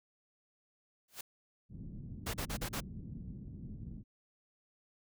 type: noise with exponential growth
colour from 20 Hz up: white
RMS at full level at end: -39 dBFS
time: 1.08-1.21 s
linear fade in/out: 5 ms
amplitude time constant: 28 ms
type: low-pass noise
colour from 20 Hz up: white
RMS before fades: -46 dBFS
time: 1.69-4.04 s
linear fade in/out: 50 ms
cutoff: 210 Hz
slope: 24 dB/octave
type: noise bursts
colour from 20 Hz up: pink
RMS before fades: -38 dBFS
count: 5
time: 2.26-2.806 s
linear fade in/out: 10 ms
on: 78 ms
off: 39 ms
effects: none